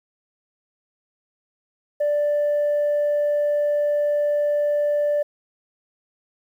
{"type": "tone", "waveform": "sine", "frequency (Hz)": 587.3, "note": "D5", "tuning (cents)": 0, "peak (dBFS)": -16, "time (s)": [2, 5.23], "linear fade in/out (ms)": 10, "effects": ["tanh soft clip ceiling -16 dBFS", "9-bit"]}